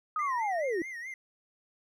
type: linear sweep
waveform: sine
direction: down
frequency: 1273 to 311.1 Hz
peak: -28 dBFS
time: 0.16-0.82 s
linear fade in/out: 2 ms
type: tone with vibrato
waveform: triangle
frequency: 1977 Hz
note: B6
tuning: 1 cent sharp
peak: -36 dBFS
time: 0.19-1.14 s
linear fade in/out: 2 ms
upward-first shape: sine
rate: 4.7 Hz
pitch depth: 130 cents each way
effects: none